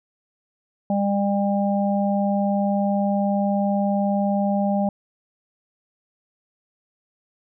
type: harmonic tone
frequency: 200.3 Hz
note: G3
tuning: 38 cents sharp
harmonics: 1 / 3 / 4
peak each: -20 / -25 / -26 dBFS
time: 0.9-4.89 s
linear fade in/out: 2 ms
effects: none